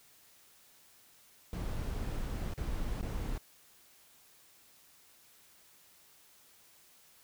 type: noise with dropouts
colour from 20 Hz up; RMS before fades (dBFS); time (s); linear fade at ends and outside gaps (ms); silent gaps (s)
brown; -36; 1.53-3.38; 2; 2.538-2.576 / 3.014-3.027
effects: white hiss -62 dBFS RMS until 7.23 s